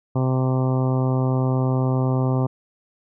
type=harmonic tone; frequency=129.7 Hz; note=C3; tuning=15 cents flat; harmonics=1 / 2 / 3 / 4 / 5 / 6 / 7 / 8 / 9; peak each=-19 / -25 / -29 / -31 / -33 / -35 / -36 / -37 / -38 dBFS; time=0.15-2.47 s; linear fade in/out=10 ms; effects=none